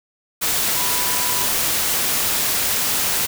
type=tone in noise; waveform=sine; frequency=987.8 Hz; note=B5; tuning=in tune; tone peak=-29 dBFS; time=0.75-1.46 s; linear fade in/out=20 ms; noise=white; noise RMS=-20 dBFS; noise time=0.41-3.27 s; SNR=-12 dB; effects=none